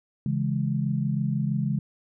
sine chord, C# minor, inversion none, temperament equal, 138.59 / 164.81 / 207.7 Hz, C#3 / E3 / G#3, 0 / 0 / 0 cents, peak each -26 / -29 / -28 dBFS, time 0.26-1.79 s, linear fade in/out 2 ms, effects none

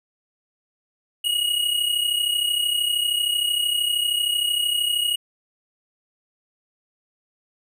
square tone pair together, 2880 / 2913 Hz, F#7 / F#7, -47 / -28 cents, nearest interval unison, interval 19 cents, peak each -22 / -26 dBFS, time 1.24-5.16 s, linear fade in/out 10 ms, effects none

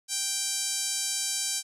5% pulse tone with band-pass filter, 784 Hz, G5, in tune, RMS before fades -30 dBFS, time 0.08-1.63 s, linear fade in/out 50 ms, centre 7600 Hz, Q 1, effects none

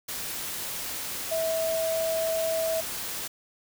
sine tone in noise, 650 Hz, E5, 24 cents flat, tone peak -25 dBFS, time 1.31-2.81 s, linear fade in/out 10 ms, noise white, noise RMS -34 dBFS, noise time 0.08-3.28 s, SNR +6 dB, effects none

